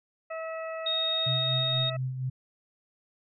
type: harmonic tone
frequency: 647 Hz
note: E5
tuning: 32 cents flat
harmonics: 1 / 2 / 3 / 4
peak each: -34 / -40 / -44 / -46 dBFS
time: 0.3-1.97 s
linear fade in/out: 10 ms
type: tone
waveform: sine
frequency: 3729 Hz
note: A#7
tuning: in tune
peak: -26 dBFS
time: 0.86-1.9 s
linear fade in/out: 5 ms
type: tone with tremolo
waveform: sine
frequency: 129.5 Hz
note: C3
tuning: 17 cents flat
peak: -27 dBFS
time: 1.26-2.3 s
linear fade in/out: 10 ms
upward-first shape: sine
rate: 4.2 Hz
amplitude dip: 50%
effects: none